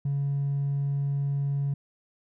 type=tone with hard clipping; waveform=sine; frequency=140.5 Hz; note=C#3; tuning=24 cents sharp; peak=-25 dBFS; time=0.05-1.74 s; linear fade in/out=5 ms; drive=1 dB; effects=none